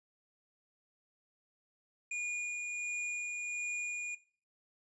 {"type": "tone with tremolo", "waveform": "square", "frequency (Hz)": 2437, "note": "D#7", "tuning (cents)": -37, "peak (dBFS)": -35, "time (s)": [2.11, 4.15], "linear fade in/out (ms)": 5, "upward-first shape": "sine", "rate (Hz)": 1.4, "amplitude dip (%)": 25, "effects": ["noise-tail reverb RT60 0.4 s tail -17 dB re dry", "resampled to 22050 Hz"]}